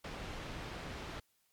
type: low-pass noise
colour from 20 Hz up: pink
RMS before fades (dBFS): -44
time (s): 0.04-1.2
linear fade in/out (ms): 5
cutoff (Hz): 3800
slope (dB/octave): 12
effects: white hiss -75 dBFS RMS until 1.52 s + MP3 96 kbps